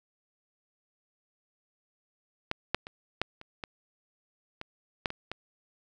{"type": "clicks", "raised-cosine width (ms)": 0.3, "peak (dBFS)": [-13, -9, -25, -11, -29, -20, -22, -11, -21, -19], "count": 10, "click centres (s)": [2.514, 2.746, 2.869, 3.216, 3.414, 3.638, 4.614, 5.058, 5.104, 5.316], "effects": []}